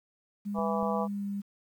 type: tone with pitch glide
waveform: sine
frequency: 203.7 to 200.5 Hz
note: G#3 to G3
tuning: -33 to +39 cents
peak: -31 dBFS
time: 0.45-1.42 s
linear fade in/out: 20 ms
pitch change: -28 cents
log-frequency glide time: 1-1.26 s
type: harmonic tone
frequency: 164.81 Hz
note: E3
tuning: in tune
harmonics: 3 / 4 / 5 / 6 / 7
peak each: -33 / -34 / -35 / -36 / -36 dBFS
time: 0.54-1.08 s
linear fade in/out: 50 ms
type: clicks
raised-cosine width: 3 ms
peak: -33 dBFS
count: 2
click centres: 0.587 / 0.829 s
effects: 10-bit